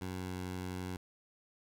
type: tone with pitch glide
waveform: 15% pulse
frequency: 92.3 to 91.61 Hz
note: F#2 to F#2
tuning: -4 to -17 cents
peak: -32 dBFS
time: 0.01-0.97 s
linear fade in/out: 5 ms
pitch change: -13 cents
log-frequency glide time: 0.16-0.31 s
effects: none